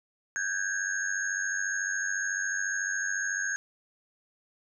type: tone cluster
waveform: sine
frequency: 1527 / 1621 / 1719 / 6520 Hz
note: G6 / G#6 / A6 / G#8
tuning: -46 / -42 / -41 / -33 cents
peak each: -34 / -31 / -39 / -35 dBFS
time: 0.36-3.56 s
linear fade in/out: 0 ms
effects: none